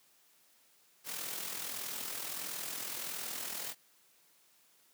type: noise with amplitude modulation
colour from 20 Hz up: white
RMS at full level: -38 dBFS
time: 1.04-3.75 s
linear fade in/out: 50 ms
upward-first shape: sine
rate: 41.5 Hz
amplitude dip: 50%
effects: white hiss -67 dBFS RMS until 4.93 s + high-pass 150 Hz 12 dB/octave